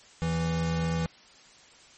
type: tone pair together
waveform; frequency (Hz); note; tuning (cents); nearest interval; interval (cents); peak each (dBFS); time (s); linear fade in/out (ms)
square; 81.36 / 164.81; E2 / E3; -22 / 0; octave; 1222; -35 / -27; 0.22-1.06; 0
effects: white hiss -54 dBFS RMS until 1.97 s + MP3 32 kbps